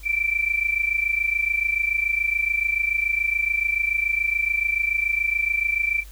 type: tone pair together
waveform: sine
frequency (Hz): 2322 / 2349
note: D7 / D7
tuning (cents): -20 / 0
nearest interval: unison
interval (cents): 20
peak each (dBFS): -24 / -22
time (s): 0.03-6.04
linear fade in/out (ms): 50
effects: added 50 Hz sine -39 dBFS peak until 6.11 s + white hiss -50 dBFS RMS until 6.11 s